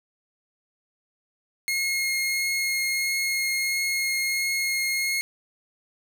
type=tone with vibrato; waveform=sawtooth; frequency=2152 Hz; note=C7; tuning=48 cents sharp; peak=-20 dBFS; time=1.68-5.21 s; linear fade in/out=0 ms; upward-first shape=triangle; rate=1.5 Hz; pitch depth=8 cents each way; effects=none